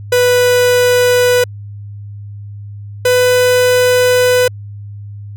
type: tone pair in turn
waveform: 45% pulse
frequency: 493.9 / 498.8 Hz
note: B4 / B4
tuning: 0 / +17 cents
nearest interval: unison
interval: 17 cents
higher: second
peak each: -8 dBFS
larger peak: neither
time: 0.12-1.44 / 3.05-4.48 s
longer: second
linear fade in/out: 5 ms
effects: added 102 Hz sine -26 dBFS peak until 5.36 s